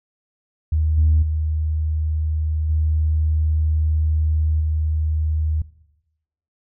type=tone with level steps; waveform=sine; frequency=77.78 Hz; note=D#2; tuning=in tune; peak=-15 / -11 / -18 / -15 / -17 dBFS; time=0.72-5.62 s; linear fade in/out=5 ms; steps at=0.97 / 1.22 / 2.69 / 4.6 s; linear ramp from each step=10 ms; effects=noise-tail reverb RT60 0.9 s tail -19 dB re dry + tanh soft clip ceiling -8 dBFS